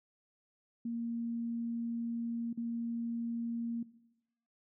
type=tone with dropouts; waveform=sine; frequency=233.1 Hz; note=A#3; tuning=in tune; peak=-34 dBFS; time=0.85-3.83 s; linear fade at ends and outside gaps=5 ms; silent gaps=2.53-2.574 s; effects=noise-tail reverb RT60 0.9 s tail -18 dB re dry